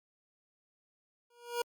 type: tone with exponential growth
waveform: 25% pulse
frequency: 477.6 Hz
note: A#4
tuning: 42 cents sharp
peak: -25 dBFS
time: 1.3-1.62 s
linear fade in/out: 5 ms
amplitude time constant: 68 ms
effects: Opus 48 kbps